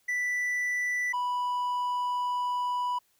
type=tone pair in turn; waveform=triangle; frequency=1975.5 / 985.5 Hz; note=B6 / B5; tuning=0 / -4 cents; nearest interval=octave; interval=1204 cents; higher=first; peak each=-25 dBFS; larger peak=neither; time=0.08-1.13 / 1.13-2.99 s; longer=second; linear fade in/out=10 ms; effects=white hiss -69 dBFS RMS until 3.19 s